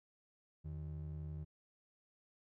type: ring-modulated tone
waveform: triangle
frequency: 117.3 Hz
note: A#2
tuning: 11 cents sharp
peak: -37 dBFS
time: 0.64-1.45 s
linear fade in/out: 20 ms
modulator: 35.9 Hz
effects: none